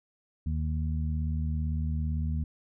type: harmonic tone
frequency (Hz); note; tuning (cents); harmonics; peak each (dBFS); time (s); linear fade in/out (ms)
77.8; D#2; 0; 1 / 2 / 3; -28 / -34 / -38; 0.46-2.44; 5
effects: none